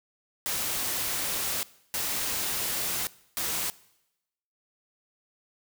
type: noise bursts at uneven times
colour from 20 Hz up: white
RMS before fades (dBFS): -30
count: 3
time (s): 0.46-1.63 / 1.94-3.07 / 3.37-3.7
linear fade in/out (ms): 0
effects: noise-tail reverb RT60 0.9 s tail -21 dB re dry